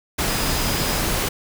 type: tone in noise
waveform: sine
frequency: 4978 Hz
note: D#8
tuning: in tune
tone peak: -32 dBFS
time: 0.28-1 s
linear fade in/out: 10 ms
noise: pink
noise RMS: -22 dBFS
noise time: 0.18-1.29 s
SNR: -13 dB
effects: none